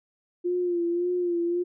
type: tone with vibrato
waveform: sine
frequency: 350 Hz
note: F4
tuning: 4 cents sharp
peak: -23 dBFS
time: 0.44-1.64 s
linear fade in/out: 20 ms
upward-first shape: sine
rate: 1.8 Hz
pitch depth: 44 cents each way
effects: none